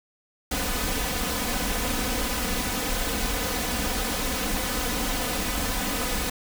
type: noise with comb filter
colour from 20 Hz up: pink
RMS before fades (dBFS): -27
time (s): 0.51-6.3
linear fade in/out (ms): 5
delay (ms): 4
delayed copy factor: +0.75
effects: none